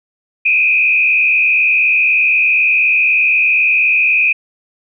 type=tone with frequency modulation; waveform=sine; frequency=2489 Hz; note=D#7; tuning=in tune; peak=-9 dBFS; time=0.45-4.33 s; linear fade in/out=10 ms; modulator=72 Hz; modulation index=1.4; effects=none